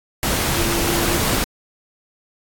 sine tone in noise, 341 Hz, F4, 41 cents flat, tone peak -24 dBFS, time 0.57-1.17 s, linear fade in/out 0 ms, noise pink, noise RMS -20 dBFS, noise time 0.23-1.44 s, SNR -7 dB, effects AAC 64 kbps

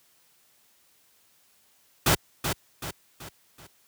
pink noise with echo, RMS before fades -20 dBFS, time 2.06-2.15 s, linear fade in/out 5 ms, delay 380 ms, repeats 4, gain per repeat -7 dB, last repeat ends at 3.67 s, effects white hiss -63 dBFS RMS until 3.87 s + high-pass 60 Hz 12 dB/octave

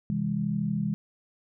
sine chord, C augmented, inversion none, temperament just, 130.81 / 163.52 / 204.4 Hz, C3 / E3 / G#3, 0 / -14 / -27 cents, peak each -33 / -30 / -28 dBFS, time 0.1-0.94 s, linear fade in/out 0 ms, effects none

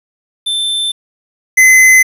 square tone pair in turn, 3548 / 2042 Hz, A7 / C7, +14 / -43 cents, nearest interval minor seventh, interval 957 cents, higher first, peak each -14 / -4 dBFS, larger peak second, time 0.46-0.92 / 1.57-2.03 s, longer neither, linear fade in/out 10 ms, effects resampled to 32000 Hz + 7-bit

